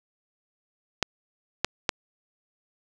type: clicks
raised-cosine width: 0.2 ms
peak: -4 dBFS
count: 3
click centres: 1.027 / 1.646 / 1.892 s
effects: none